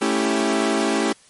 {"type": "chord", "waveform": "sawtooth", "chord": "A dominant seventh", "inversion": "none", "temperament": "equal", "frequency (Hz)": [220, 277.2, 329.6, 392], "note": ["A3", "C#4", "E4", "G4"], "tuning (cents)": [0, 0, 0, 0], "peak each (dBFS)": -20, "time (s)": [0.01, 1.13], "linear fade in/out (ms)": 10, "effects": ["white hiss -52 dBFS RMS until 1.29 s", "MP3 48 kbps"]}